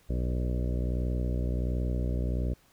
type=harmonic tone with a mistuned harmonic; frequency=61.4 Hz; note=B1; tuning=9 cents flat; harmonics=1 / 2 / 3 / 4 / 5 / 6 / 7 / 8 / 9 / 10; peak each=-28 / -34 / -38 / -40 / -42 / -44 / -45 / -46 / -47 / -48 dBFS; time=0.09-2.54 s; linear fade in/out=10 ms; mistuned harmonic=9; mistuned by=+22 cents; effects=pink hiss -63 dBFS RMS until 2.72 s